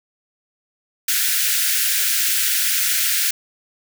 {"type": "high-pass noise", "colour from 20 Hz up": "white", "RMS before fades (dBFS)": -19, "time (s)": [1.08, 3.31], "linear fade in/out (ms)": 5, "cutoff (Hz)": 1400, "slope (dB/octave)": 96, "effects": []}